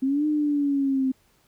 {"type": "linear two-way sweep", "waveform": "sine", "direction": "up then down", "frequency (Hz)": [260, 304.9, 260], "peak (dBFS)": -20, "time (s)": [0.02, 1.12], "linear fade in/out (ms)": 10, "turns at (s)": 0.26, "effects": ["pink hiss -63 dBFS RMS until 1.47 s"]}